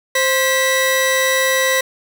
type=tone pair together; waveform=sawtooth; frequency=525 / 1950.3 Hz; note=C5 / B6; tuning=+6 / -22 cents; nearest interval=octave + major seventh; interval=2272 cents; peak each=-13 dBFS; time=0.15-1.81 s; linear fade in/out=5 ms; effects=none